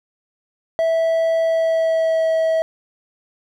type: tone with pitch glide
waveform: triangle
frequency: 655 to 646.4 Hz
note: E5 to E5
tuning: -11 to -34 cents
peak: -13 dBFS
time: 0.79-2.62 s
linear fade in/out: 0 ms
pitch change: -23 cents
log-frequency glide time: 1.41-2.28 s
effects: none